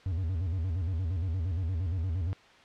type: tone with vibrato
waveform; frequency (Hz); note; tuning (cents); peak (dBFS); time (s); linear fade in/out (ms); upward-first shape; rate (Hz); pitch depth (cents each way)
triangle; 87.31; F2; 0; -26; 0.06-2.33; 0; square; 8.6; 140
effects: white hiss -55 dBFS RMS until 2.64 s + low-pass 3000 Hz 12 dB/octave